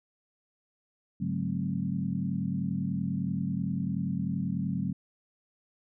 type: tone cluster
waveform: sine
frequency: 102.5 / 142.2 / 185.2 / 215.5 / 263.9 Hz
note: G#2 / C#3 / F#3 / A3 / C4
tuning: -22 / +45 / +2 / -36 / +15 cents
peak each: -40 / -34 / -31 / -35 / -38 dBFS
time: 1.2-4.93 s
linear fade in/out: 10 ms
effects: none